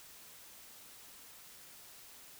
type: silence
effects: white hiss -55 dBFS RMS until 2.39 s